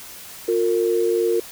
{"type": "tone pair together", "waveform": "sine", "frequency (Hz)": [355.2, 458], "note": ["F4", "A#4"], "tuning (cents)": [29, -31], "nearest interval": "major third", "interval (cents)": 440, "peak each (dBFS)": [-20, -19], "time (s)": [0.48, 1.4], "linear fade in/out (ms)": 5, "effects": ["white hiss -39 dBFS RMS until 1.51 s"]}